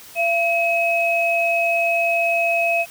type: tone pair together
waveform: sine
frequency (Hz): 679 / 2555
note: F5 / D#7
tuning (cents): -49 / +45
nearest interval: octave + major seventh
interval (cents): 2294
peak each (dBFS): -19 / -19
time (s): 0.15-2.86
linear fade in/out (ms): 50
effects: white hiss -42 dBFS RMS until 2.9 s